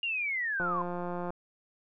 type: linear sweep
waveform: sine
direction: down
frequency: 2836 to 1008 Hz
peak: -29 dBFS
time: 0.03-0.82 s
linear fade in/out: 2 ms
type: click train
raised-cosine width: 1 ms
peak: -23 dBFS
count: 125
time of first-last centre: 0.6-1.305 s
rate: 176 Hz
effects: none